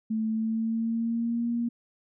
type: tone with pitch glide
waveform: sine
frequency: 220 to 235.8 Hz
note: A3 to A#3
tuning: 0 to +20 cents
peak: -25 dBFS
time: 0.1-1.69 s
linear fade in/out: 10 ms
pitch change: +120 cents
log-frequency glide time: 0.28-1.48 s
effects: none